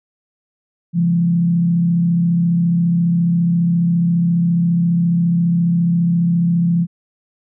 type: tone with frequency modulation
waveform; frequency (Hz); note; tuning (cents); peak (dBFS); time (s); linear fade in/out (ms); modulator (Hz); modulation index
sine; 171; F3; -36; -12; 0.93-6.87; 50; 34.6; 0.42
effects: none